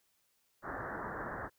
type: low-pass noise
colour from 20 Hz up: white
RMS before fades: -41 dBFS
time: 0.62-1.5 s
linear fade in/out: 50 ms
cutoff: 1800 Hz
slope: 96 dB/octave
effects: white hiss -75 dBFS RMS until 1.58 s